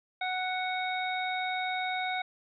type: harmonic tone with a mistuned harmonic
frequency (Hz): 740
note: F#5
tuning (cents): 0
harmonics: 1 / 2 / 3 / 5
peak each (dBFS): -32 / -38 / -35 / -39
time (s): 0.21-2.22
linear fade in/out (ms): 5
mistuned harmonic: 5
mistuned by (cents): +15
effects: none